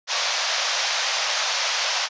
white band-pass noise, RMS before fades -24 dBFS, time 0.07-2.09 s, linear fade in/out 50 ms, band 550 to 6200 Hz, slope 48 dB/octave, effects resampled to 16000 Hz

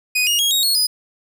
sawtooth tone with pitch steps, 2489 / 2859 / 3284 / 3773 / 4334 / 4978 Hz, D#7 / F7 / G#7 / A#7 / C#8 / D#8, 0 / +40 / -20 / +20 / -40 / 0 cents, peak -12 dBFS, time 0.15-0.87 s, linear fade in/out 10 ms, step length 120 ms, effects none

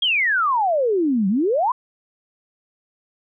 sine exponential two-way sweep, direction down then up, 3322 to 184.1 to 1065 Hz, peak -16 dBFS, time 0.02-1.72 s, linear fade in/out 5 ms, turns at 1.28 s, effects none

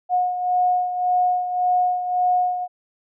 sine beating tone pair, 724 / 725.8 Hz, F#5 / F#5, -38 / -34 cents, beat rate 1.8 Hz, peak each -18 / -25 dBFS, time 0.09-2.68 s, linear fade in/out 50 ms, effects none

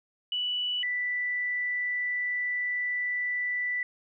sine tone pair in turn, 2960 / 1975.6 Hz, F#7 / B6, 0 / 0 cents, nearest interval perfect fifth, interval 700 cents, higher first, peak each -27 / -27 dBFS, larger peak neither, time 0.32-0.83 / 0.83-3.83 s, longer second, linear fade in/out 2 ms, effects none

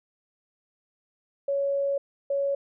sine tone pair in turn, 558 / 558 Hz, C#5 / C#5, +11 / +11 cents, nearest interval unison, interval 0 cents, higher neither, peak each -23 dBFS, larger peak neither, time 1.48-1.98 / 2.3-2.55 s, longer first, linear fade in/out 5 ms, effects none

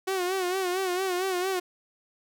sawtooth tone with vibrato, 370 Hz, F#4, in tune, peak -22 dBFS, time 0.07-1.6 s, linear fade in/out 10 ms, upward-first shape sine, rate 4.4 Hz, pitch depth 76 cents each way, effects none

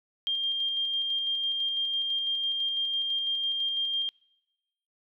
sine tone with tremolo, 3200 Hz, G7, 35 cents sharp, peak -25 dBFS, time 0.27-4.09 s, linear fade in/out 0 ms, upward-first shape square, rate 6 Hz, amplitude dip 25%, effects noise-tail reverb RT60 1.0 s tail -25 dB re dry

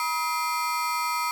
35% pulse ring-modulated tone, 1119 Hz, C#6, 16 cents sharp, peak -20 dBFS, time 0-1.31 s, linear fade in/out 0 ms, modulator 155 Hz, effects none

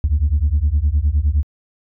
sine beating tone pair, 69 / 78.7 Hz, C#2 / D#2, -7 / +20 cents, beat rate 9.7 Hz, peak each -15 dBFS, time 0.04-1.43 s, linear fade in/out 0 ms, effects tanh soft clip ceiling -9 dBFS

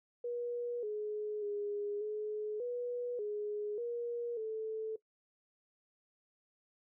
sine tone with pitch steps, 480.9 / 422.4 / 411.2 / 424.7 / 487.2 / 417.7 / 474.9 / 439 Hz, B4 / G#4 / G#4 / G#4 / B4 / G#4 / A#4 / A4, -46 / +29 / -17 / +39 / -24 / +10 / +32 / -4 cents, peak -35 dBFS, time 0.24-4.96 s, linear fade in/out 5 ms, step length 590 ms, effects noise-tail reverb RT60 0.1 s tail -18 dB re dry

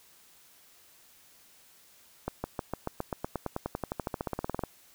accelerating click train, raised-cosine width 1 ms, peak -17 dBFS, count 27, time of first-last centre 2.28-4.637 s, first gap 160 ms, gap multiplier 0.95, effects white hiss -59 dBFS RMS until 4.94 s

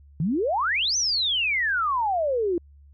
sine exponential two-way sweep, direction up then down, 143.8 to 6210 to 331.3 Hz, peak -21 dBFS, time 0.2-2.58 s, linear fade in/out 2 ms, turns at 0.97 s, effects added 71 Hz sine -48 dBFS peak until 2.93 s

